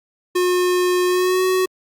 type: tone with pitch glide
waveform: square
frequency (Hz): 360 to 372.1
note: F#4 to F#4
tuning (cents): -47 to +10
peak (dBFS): -16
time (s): 0.35-1.66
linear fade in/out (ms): 10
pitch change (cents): +57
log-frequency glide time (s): 1.06-1.43
effects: Opus 48 kbps